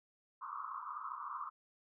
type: band-pass noise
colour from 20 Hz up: pink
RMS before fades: -44 dBFS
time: 0.41-1.5 s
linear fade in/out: 20 ms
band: 1000 to 1300 Hz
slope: 96 dB/octave
effects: none